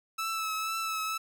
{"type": "tone with vibrato", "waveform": "sawtooth", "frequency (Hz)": 1309, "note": "E6", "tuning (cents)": -13, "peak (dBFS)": -27, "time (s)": [0.18, 1.18], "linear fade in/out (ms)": 10, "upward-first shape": "triangle", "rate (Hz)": 2.1, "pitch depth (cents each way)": 31, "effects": []}